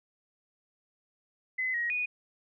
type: tone with pitch steps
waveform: sine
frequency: 2030 / 1892 / 2470 Hz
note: B6 / A#6 / D#7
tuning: +47 / +25 / -13 cents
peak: -28 dBFS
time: 1.58-2.06 s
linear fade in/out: 10 ms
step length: 160 ms
effects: none